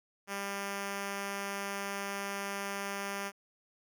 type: tone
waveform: 5% pulse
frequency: 198.9 Hz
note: G3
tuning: 25 cents sharp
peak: -24 dBFS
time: 0.27-3.32 s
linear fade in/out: 50 ms
effects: none